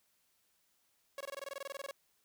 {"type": "tone bursts", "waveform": "sawtooth", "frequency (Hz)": 554.4, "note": "C#5", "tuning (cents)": 0, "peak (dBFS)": -36, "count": 16, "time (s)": [1.18, 1.911], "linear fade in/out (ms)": 2, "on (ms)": 26, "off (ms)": 21, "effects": ["white hiss -75 dBFS RMS until 2.24 s"]}